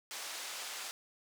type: band-pass noise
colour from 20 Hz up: white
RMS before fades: -43 dBFS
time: 0.11-0.91 s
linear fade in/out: 0 ms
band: 550 to 7100 Hz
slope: 12 dB/octave
effects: none

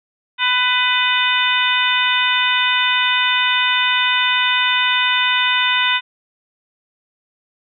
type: harmonic tone with a mistuned harmonic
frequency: 498.5 Hz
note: B4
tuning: 16 cents sharp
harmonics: 2 / 3 / 4 / 5 / 6 / 7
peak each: -21 / -21 / -21 / -21 / -21 / -21 dBFS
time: 0.38-6.01 s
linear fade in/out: 50 ms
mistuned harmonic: 7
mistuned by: +55 cents
effects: none

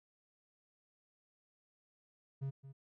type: tone with echo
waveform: triangle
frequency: 136.2 Hz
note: C#3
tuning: 30 cents flat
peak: -34 dBFS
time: 2.41-2.51 s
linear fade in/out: 20 ms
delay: 220 ms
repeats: 1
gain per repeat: -13 dB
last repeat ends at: 2.73 s
effects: none

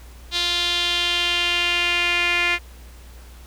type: tone with band-pass filter sweep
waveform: sawtooth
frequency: 349.2 Hz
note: F4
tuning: in tune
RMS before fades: -21 dBFS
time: 0.31-2.59 s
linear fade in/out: 50 ms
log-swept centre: 3800 to 2300 Hz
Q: 3.8
effects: added 60 Hz sine -40 dBFS peak until 3.46 s + pink hiss -49 dBFS RMS until 3.46 s

